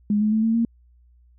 sine tone with pitch steps, 207.7 / 213.3 / 219 / 224.9 / 231 Hz, G#3 / G#3 / A3 / A3 / A#3, 0 / +46 / -8 / +38 / -16 cents, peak -17 dBFS, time 0.1-0.65 s, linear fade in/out 2 ms, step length 110 ms, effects added 60 Hz sine -52 dBFS peak until 1.38 s

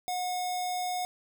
square tone with notch filter, 726 Hz, F#5, 33 cents flat, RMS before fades -32 dBFS, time 0.08-1.05 s, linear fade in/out 0 ms, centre 1500 Hz, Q 0.6, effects none

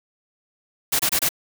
white noise bursts, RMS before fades -20 dBFS, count 4, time 0.92-1.291 s, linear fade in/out 10 ms, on 74 ms, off 25 ms, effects none

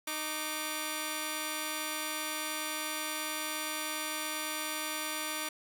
5% pulse tone pair together, 308.6 / 1164.1 Hz, D#4 / D6, -14 / -16 cents, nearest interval octave + major seventh, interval 2298 cents, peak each -25 dBFS, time 0.07-5.49 s, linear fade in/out 5 ms, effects none

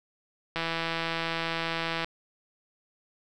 click train, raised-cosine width 0.3 ms, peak -14 dBFS, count 246, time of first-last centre 0.56-2.045 s, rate 165 Hz, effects 9-bit

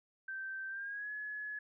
sine tone with pitch glide, 1557 to 1697.9 Hz, G6 to G#6, -12 to +38 cents, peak -39 dBFS, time 0.28-1.59 s, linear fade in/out 5 ms, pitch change +150 cents, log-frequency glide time 0.68-1.11 s, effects none

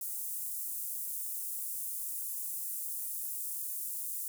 pink high-pass noise, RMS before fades -38 dBFS, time 0.01-4.28 s, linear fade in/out 2 ms, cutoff 9400 Hz, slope 24 dB/octave, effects none

